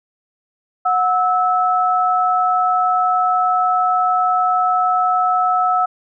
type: tone pair together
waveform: sine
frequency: 731.5 / 1305 Hz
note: F#5 / E6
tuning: -20 / -18 cents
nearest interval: minor seventh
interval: 1002 cents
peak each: -16 dBFS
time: 0.85-5.86 s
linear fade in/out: 10 ms
effects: none